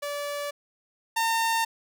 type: tone pair in turn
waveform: sawtooth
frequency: 578 / 909.3 Hz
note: D5 / A#5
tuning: -28 / -43 cents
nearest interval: minor sixth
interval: 785 cents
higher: second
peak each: -26 / -19 dBFS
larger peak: second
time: 0.02-0.51 / 1.16-1.65 s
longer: neither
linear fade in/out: 10 ms
effects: none